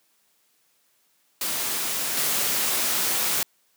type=noise with level steps; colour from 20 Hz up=white; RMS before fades=-27 / -24 dBFS; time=1.41-3.43 s; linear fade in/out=2 ms; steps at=2.17 s; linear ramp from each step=2 ms; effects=white hiss -66 dBFS RMS until 3.76 s + high-pass 150 Hz 12 dB/octave